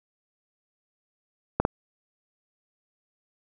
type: clicks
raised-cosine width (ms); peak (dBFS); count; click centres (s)
1; -7; 2; 1.6 / 1.651
effects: none